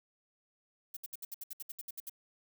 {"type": "noise bursts", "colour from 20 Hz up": "violet", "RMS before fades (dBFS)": -42, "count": 13, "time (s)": [0.94, 2.096], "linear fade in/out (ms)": 5, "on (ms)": 28, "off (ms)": 66, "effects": []}